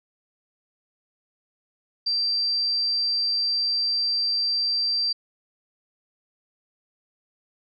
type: tone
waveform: sine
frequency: 4699 Hz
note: D8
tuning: in tune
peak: -21 dBFS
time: 2.06-5.13 s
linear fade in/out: 10 ms
effects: none